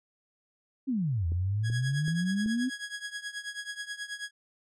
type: exponential two-way sweep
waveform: sine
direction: down then up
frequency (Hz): 284.2 to 81.4 to 263.2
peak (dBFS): -26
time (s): 0.87-2.7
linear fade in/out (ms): 20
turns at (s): 1.27
type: click train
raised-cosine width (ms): 3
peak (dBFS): -29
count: 4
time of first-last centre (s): 1.32-2.461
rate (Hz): 2.63
type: tone with tremolo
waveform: sawtooth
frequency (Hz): 1661.2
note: G#6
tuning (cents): 0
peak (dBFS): -29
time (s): 1.63-4.31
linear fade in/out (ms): 50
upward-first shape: triangle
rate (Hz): 9.3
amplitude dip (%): 90
effects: resampled to 22050 Hz